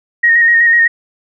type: tone with vibrato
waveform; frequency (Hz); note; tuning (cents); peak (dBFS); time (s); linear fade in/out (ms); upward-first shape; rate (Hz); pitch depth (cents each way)
sine; 1864.7; A#6; 0; -6; 0.23-0.88; 10; square; 8; 22
effects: none